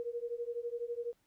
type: beating tone pair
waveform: sine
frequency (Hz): 468.7 / 480.7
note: A#4 / B4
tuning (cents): +9 / -47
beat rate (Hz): 12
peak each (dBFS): -39 / -39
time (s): 0-1.13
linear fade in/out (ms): 0
effects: pink hiss -75 dBFS RMS until 1.26 s